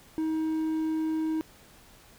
triangle tone, 316.5 Hz, D#4, 30 cents sharp, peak -24 dBFS, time 0.18-1.41 s, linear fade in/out 0 ms, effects pink hiss -55 dBFS RMS until 2.18 s

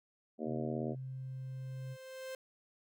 harmonic tone, 77.7 Hz, D#2, 2 cents flat, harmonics 3 / 4 / 5 / 6 / 7 / 8 / 9, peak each -39 / -43 / -42 / -47 / -45 / -45 / -49 dBFS, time 0.38-0.96 s, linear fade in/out 50 ms
sine tone, 131.1 Hz, C3, 4 cents sharp, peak -40 dBFS, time 0.45-1.97 s, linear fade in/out 50 ms
45% pulse tone with exponential growth, 523 Hz, C5, 1 cent flat, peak -40 dBFS, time 0.87-2.35 s, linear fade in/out 2 ms, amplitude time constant 320 ms
effects none

